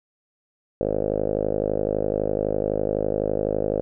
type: tone with low-pass filter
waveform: 5% pulse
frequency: 51.91 Hz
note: G#1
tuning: in tune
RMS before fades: -24 dBFS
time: 0.81-3.81 s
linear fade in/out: 0 ms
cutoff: 530 Hz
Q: 4.6
effects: none